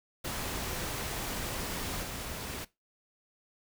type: noise with level steps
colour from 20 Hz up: pink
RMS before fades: -36 / -39 dBFS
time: 0.24-2.65 s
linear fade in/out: 10 ms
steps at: 2.03 s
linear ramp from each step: 2 ms
effects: noise-tail reverb RT60 0.2 s tail -19 dB re dry